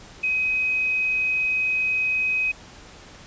sine tone with quantisation, 2525 Hz, D#7, 25 cents sharp, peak -20 dBFS, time 0.23-2.52 s, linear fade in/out 10 ms, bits 8, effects pink hiss -45 dBFS RMS until 3.26 s + resampled to 16000 Hz

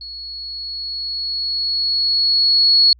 sine tone with level ramp, 4358 Hz, C#8, 30 cents flat, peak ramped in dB -30 to -8 dBFS, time 0.01-2.93 s, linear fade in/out 2 ms, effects added 60 Hz sine -45 dBFS peak until 2.99 s

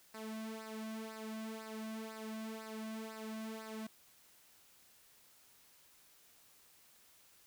sawtooth tone with flanger, 220 Hz, A3, in tune, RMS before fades -45 dBFS, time 0.14-3.87 s, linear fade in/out 5 ms, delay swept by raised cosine 0.3 to 2.4 ms, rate 2 Hz, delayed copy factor -0.75, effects white hiss -65 dBFS RMS until 7.46 s

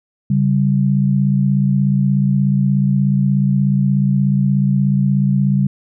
sine tone pair together, 138.59 / 195.27 Hz, C#3 / G3, 0 / -6 cents, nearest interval tritone, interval 594 cents, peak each -14 / -15 dBFS, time 0.3-5.67 s, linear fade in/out 5 ms, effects none

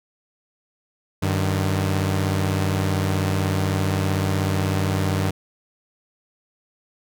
sawtooth tone pair together, 95.82 / 152.1 Hz, G2 / D#3, -39 / -39 cents, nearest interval minor sixth, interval 800 cents, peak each -17 / -21 dBFS, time 1.22-5.31 s, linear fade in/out 10 ms, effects none

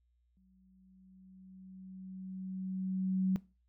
sine tone with exponential growth, 188 Hz, F#3, 28 cents sharp, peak -26 dBFS, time 0.37-3.36 s, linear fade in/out 0 ms, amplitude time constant 650 ms, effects noise-tail reverb RT60 0.3 s tail -20 dB re dry + added 60 Hz sine -70 dBFS peak until 3.68 s

